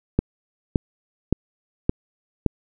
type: click train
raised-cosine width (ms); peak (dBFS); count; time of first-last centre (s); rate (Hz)
3; -4; 5; 0.19-2.463; 1.76
effects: none